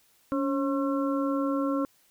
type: harmonic tone with a mistuned harmonic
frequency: 270 Hz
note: C#4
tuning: 45 cents flat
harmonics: 1 / 2 / 4 / 5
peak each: -26 / -31 / -35 / -37 dBFS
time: 0.32-1.85 s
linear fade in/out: 0 ms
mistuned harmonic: 1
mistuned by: +68 cents
effects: white hiss -64 dBFS RMS until 2.1 s